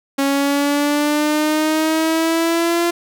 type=exponential sweep; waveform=sawtooth; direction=up; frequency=274.9 to 344.4 Hz; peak=-11 dBFS; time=0.18-2.91 s; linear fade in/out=10 ms; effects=none